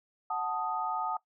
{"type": "chord", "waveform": "sine", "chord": "D# diminished", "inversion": "first", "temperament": "equal", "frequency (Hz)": [740, 880, 1244.5], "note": ["F#5", "A5", "D#6"], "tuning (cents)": [0, 0, 0], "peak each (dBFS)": [-35, -34, -34], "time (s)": [0.3, 1.17], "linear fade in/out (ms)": 5, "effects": ["noise-tail reverb RT60 0.1 s tail -18 dB re dry"]}